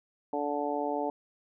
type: harmonic tone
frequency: 145.6 Hz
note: D3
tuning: 15 cents flat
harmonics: 2 / 3 / 4 / 5 / 6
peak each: -35 / -35 / -35 / -35 / -35 dBFS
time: 0.33-1.1 s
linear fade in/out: 2 ms
effects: none